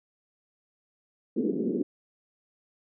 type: band-pass noise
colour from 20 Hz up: pink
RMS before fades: -28 dBFS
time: 1.36-1.83 s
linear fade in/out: 10 ms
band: 200 to 430 Hz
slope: 48 dB/octave
effects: none